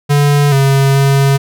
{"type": "tone with pitch steps", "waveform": "square", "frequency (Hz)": [144.4, 136.9, 137.9], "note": ["D3", "C#3", "C#3"], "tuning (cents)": [-29, -21, -9], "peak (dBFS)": -8, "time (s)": [0.09, 1.38], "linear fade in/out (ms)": 20, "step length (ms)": 430, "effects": []}